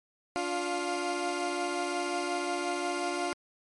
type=tone cluster; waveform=20% pulse; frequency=290.6 / 352.8 / 700 Hz; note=D4 / F4 / F5; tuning=-18 / +18 / +4 cents; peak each=-31 / -27 / -32 dBFS; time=0.36-3.33 s; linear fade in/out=0 ms; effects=MP3 48 kbps